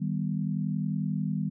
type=chord; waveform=sine; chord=Eb augmented; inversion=none; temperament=equal; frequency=155.56 / 196 / 246.9 Hz; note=Eb3 / G3 / B3; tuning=0 / 0 / 0 cents; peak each=-30 / -30 / -35 dBFS; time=0-1.5 s; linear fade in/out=20 ms; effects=none